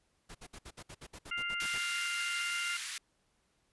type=noise bursts; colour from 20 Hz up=pink; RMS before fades=-48 dBFS; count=13; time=0.29-1.789 s; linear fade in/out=10 ms; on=59 ms; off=61 ms
type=harmonic tone; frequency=698.5 Hz; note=F5; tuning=in tune; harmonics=2 / 3 / 4; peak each=-38 / -38 / -38 dBFS; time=1.31-2.77 s; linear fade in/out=5 ms
type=high-pass noise; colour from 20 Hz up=pink; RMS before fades=-40 dBFS; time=1.6-2.98 s; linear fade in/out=2 ms; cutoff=1600 Hz; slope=24 dB/octave
effects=pink hiss -75 dBFS RMS until 3.72 s + resampled to 24000 Hz